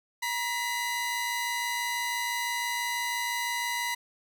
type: tone pair together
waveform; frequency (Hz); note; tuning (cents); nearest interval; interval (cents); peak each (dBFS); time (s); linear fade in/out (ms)
sawtooth; 953 / 2012; A#5 / B6; +38 / +32; octave + minor second; 1294; -28; 0.22-3.95; 10
effects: none